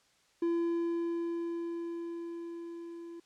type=tone with level ramp; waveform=triangle; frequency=338.6 Hz; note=E4; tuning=46 cents sharp; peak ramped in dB=-25 to -41 dBFS; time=0.42-3.2 s; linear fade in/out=5 ms; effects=white hiss -68 dBFS RMS until 3.25 s + low-pass 7000 Hz 12 dB/octave